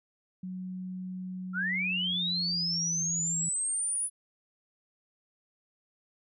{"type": "tone with pitch glide", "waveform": "sine", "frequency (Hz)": [184.6, 166.37], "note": ["F#3", "E3"], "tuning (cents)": [-4, 16], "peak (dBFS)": -35, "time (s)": [0.43, 3.49], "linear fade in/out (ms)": 5, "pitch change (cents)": -180, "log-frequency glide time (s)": [1.85, 2.98]}
{"type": "linear sweep", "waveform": "sine", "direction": "up", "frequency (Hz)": [1333, 9956], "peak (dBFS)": -28, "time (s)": [1.53, 4.1], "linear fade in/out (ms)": 50}
{"effects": []}